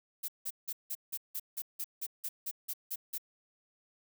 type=noise bursts; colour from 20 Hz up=violet; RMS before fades=-37 dBFS; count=14; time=0.23-3.182 s; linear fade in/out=10 ms; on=53 ms; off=170 ms; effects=none